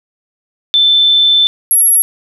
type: tone pair in turn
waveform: sine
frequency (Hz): 3533 / 11243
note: A7 / F9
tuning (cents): +6 / +10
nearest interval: octave + minor sixth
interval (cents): 2004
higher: second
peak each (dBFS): -6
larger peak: neither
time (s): 0.74-1.47 / 1.71-2.02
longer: first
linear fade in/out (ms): 0
effects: none